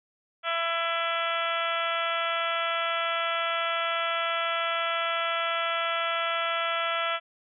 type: harmonic tone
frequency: 334.2 Hz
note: E4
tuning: 24 cents sharp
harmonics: 2 / 3 / 4 / 5 / 6 / 7 / 8 / 9 / 10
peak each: -32 / -40 / -29 / -38 / -36 / -36 / -38 / -38 / -36 dBFS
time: 0.43-7.2 s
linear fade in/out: 50 ms
effects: none